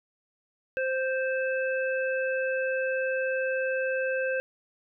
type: harmonic tone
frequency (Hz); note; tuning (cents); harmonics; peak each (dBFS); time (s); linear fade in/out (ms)
523.3; C5; 0; 1 / 3 / 5; -27 / -31 / -37; 0.77-4.4; 0
effects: none